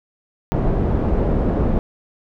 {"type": "low-pass noise", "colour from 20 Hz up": "pink", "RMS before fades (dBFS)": -18, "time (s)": [0.52, 1.79], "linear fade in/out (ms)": 0, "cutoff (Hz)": 550, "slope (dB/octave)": 12, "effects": []}